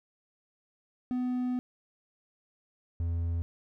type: tone pair in turn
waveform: triangle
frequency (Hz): 250.1 / 84.41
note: B3 / E2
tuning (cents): +22 / +42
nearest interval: octave + perfect fifth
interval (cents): 1880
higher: first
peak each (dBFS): -26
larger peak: neither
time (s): 1.11-1.59 / 3-3.42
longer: first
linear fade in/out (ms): 0
effects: none